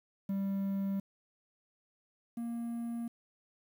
triangle tone pair in turn, 196 / 233.9 Hz, G3 / A#3, 0 / +6 cents, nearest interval minor third, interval 306 cents, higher second, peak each -29 / -33 dBFS, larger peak first, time 0.29-1 / 2.37-3.08 s, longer neither, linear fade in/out 5 ms, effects 10-bit

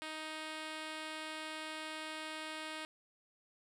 5% pulse tone with low-pass filter, 312.5 Hz, D#4, 8 cents sharp, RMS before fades -44 dBFS, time 0.02-2.85 s, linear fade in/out 0 ms, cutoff 8800 Hz, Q 0.68, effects none

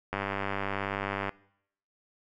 click train, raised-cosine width 0.5 ms, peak -16 dBFS, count 116, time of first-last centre 0.13-1.293 s, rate 98.9 Hz, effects noise-tail reverb RT60 0.7 s tail -22 dB re dry

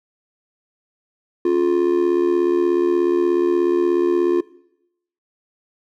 triangle tone with amplitude modulation, 351.5 Hz, F4, 11 cents sharp, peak -9 dBFS, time 1.45-4.41 s, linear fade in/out 5 ms, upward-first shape sine, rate 76.7 Hz, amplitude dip 75%, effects noise-tail reverb RT60 0.8 s tail -20 dB re dry

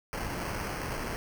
pink noise with sample-and-hold, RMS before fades -35 dBFS, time 0.13-1.16 s, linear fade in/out 0 ms, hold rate 3675 Hz, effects none

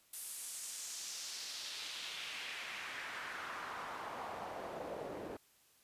pink noise with band-pass filter sweep, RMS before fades -45 dBFS, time 0.13-5.37 s, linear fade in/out 5 ms, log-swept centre 11000 to 430 Hz, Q 1.8, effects white hiss -69 dBFS RMS until 5.83 s + resampled to 32000 Hz

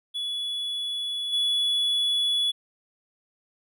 triangle tone with level steps, 3406 Hz, G#7, 43 cents sharp, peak -26 / -20 dBFS, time 0.14-2.52 s, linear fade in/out 20 ms, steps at 1.32 s, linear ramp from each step 20 ms, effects none

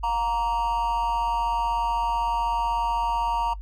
triangle tone with amplitude modulation, 933 Hz, A#5, 1 cent sharp, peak -17 dBFS, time 0.03-3.54 s, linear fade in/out 10 ms, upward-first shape sine, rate 221 Hz, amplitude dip 75%, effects noise-tail reverb RT60 0.1 s tail -20 dB re dry + added 49 Hz sine -33 dBFS peak until 3.61 s

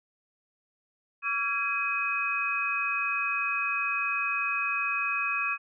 sine tone cluster, 1139 / 1364 / 1651 / 2521 Hz, C#6 / F6 / G#6 / D#7, +47 / -41 / -11 / +22 cents, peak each -33 / -35 / -35 / -28 dBFS, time 1.22-5.58 s, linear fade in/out 50 ms, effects none

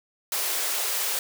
white high-pass noise, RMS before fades -27 dBFS, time 0.32-1.19 s, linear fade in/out 2 ms, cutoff 370 Hz, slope 48 dB/octave, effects none

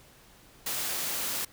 white high-pass noise, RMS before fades -32 dBFS, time 0.66-1.45 s, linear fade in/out 5 ms, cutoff 130 Hz, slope 12 dB/octave, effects pink hiss -56 dBFS RMS until 1.52 s

